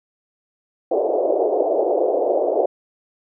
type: band-pass noise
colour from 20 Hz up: white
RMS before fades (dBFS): -19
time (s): 0.91-2.66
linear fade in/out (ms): 5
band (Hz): 350 to 680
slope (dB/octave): 48
effects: none